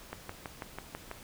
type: click train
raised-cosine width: 0.5 ms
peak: -23 dBFS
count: 7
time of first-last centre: 0.13-1.114 s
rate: 6.1 Hz
effects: pink hiss -51 dBFS RMS until 1.23 s